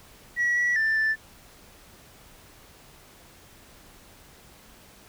sine tone with pitch steps, 1927 / 1939 / 1774 / 1762 Hz, B6 / B6 / A6 / A6, -43 / -32 / +14 / +2 cents, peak -19 dBFS, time 0.36-1.16 s, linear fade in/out 50 ms, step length 200 ms, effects tanh soft clip ceiling -19 dBFS + pink hiss -52 dBFS RMS until 5.08 s

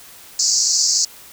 white band-pass noise, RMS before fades -17 dBFS, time 0.39-1.05 s, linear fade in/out 5 ms, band 4500 to 7300 Hz, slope 96 dB/octave, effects white hiss -42 dBFS RMS until 1.32 s

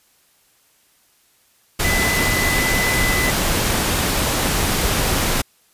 sine tone in noise, 2007 Hz, B6, 27 cents sharp, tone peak -20 dBFS, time 1.84-3.31 s, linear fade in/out 10 ms, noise pink, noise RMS -19 dBFS, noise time 1.79-5.42 s, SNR -4 dB, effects white hiss -58 dBFS RMS until 5.73 s + resampled to 32000 Hz

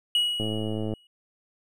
triangle tone with exponential decay, 2911 Hz, F#7, 29 cents flat, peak -17 dBFS, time 0.15-1.07 s, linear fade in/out 2 ms, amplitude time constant 200 ms
click train, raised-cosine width 2 ms, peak -18 dBFS, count 59, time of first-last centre 0.4-0.937 s, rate 108 Hz
effects none

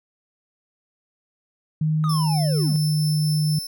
sine tone with pitch glide, 155.56 to 151.39 Hz, D#3 to D#3, 0 to -47 cents, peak -18 dBFS, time 1.81-3.59 s, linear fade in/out 5 ms, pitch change -47 cents, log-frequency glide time 2.17-2.43 s
triangle linear sweep, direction down, 1273 to 146 Hz, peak -25 dBFS, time 2.04-2.76 s, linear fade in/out 0 ms
sawtooth tone with tremolo, 5300 Hz, E8, 9 cents sharp, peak -25 dBFS, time 2.09-3.67 s, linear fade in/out 5 ms, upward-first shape triangle, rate 4.3 Hz, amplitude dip 25%
effects none

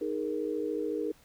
sine chord, D# suspended fourth, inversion none, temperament equal with one note detuned, 311.1 / 415.3 / 469.1 Hz, D#4 / G#4 / A#4, 0 / 0 / +11 cents, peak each -34 dBFS, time 0.01-1.12 s, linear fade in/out 5 ms, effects pink hiss -61 dBFS RMS until 1.24 s

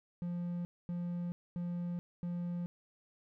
triangle tone bursts, 174.61 Hz, F3, in tune, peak -33 dBFS, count 4, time 0.22-2.66 s, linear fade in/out 0 ms, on 430 ms, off 240 ms, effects none

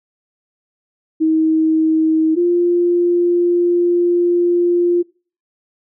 sine tone pair in turn, 317.8 / 349.2 Hz, D#4 / F4, +37 / 0 cents, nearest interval major second, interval 163 cents, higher second, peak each -11 dBFS, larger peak neither, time 1.2-2.36 / 2.36-5.03 s, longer second, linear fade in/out 20 ms, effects noise-tail reverb RT60 0.4 s tail -24 dB re dry

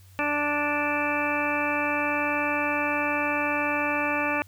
harmonic tone, 293.2 Hz, D4, 3 cents flat, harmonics 1 / 2 / 3 / 4 / 5 / 6 / 8 / 9, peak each -31 / -31 / -31 / -32 / -34 / -32 / -31 / -32 dBFS, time 0.19-4.42 s, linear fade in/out 0 ms, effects added 94 Hz sine -49 dBFS peak until 4.47 s + white hiss -59 dBFS RMS until 4.47 s

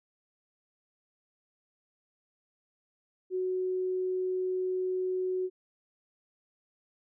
sine tone, 370 Hz, F#4, in tune, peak -28 dBFS, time 3.3-5.5 s, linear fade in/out 50 ms, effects none

